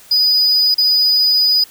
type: tone with dropouts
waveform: triangle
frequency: 4957 Hz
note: D#8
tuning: 7 cents flat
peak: -9 dBFS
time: 0.11-1.64 s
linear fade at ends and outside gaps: 5 ms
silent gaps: 0.744-0.781 s
effects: white hiss -43 dBFS RMS until 1.7 s